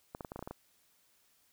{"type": "clicks", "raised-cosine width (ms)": 1, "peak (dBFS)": -27, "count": 9, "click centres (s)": [0.149, 0.208, 0.248, 0.319, 0.36, 0.392, 0.426, 0.475, 0.51], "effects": ["white hiss -70 dBFS RMS until 1.52 s"]}